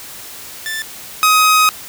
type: tone pair in turn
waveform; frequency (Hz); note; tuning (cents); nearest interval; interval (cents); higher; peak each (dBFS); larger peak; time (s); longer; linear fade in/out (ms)
sawtooth; 1765 / 1259.6; A6 / D#6; +5 / +21; tritone; 584; first; -17 / -5; second; 0.66-0.82 / 1.23-1.69; second; 0
effects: white hiss -33 dBFS RMS until 1.88 s